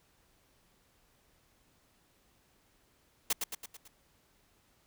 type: noise with echo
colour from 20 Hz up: white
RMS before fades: -29 dBFS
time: 3.3-3.33 s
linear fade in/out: 5 ms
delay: 110 ms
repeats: 5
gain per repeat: -5 dB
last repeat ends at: 3.88 s
effects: pink hiss -69 dBFS RMS until 4.86 s